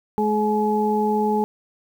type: harmonic tone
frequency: 212.1 Hz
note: G#3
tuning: 37 cents sharp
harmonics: 1 / 2 / 4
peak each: -22 / -22 / -22 dBFS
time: 0.18-1.44 s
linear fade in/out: 0 ms
effects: 8-bit